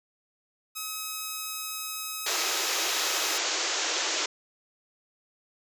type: tone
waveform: 5% pulse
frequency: 1276 Hz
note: D#6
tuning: 43 cents sharp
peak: -21 dBFS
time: 0.75-3.39 s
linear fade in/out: 20 ms
type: band-pass noise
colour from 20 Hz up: white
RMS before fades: -29 dBFS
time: 2.26-4.26 s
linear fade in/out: 5 ms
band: 300 to 7300 Hz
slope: 96 dB/octave
effects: none